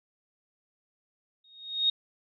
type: tone with exponential growth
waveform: sine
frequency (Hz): 3729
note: A#7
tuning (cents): 0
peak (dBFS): -19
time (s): 1.44-1.9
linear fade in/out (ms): 5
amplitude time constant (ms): 98
effects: none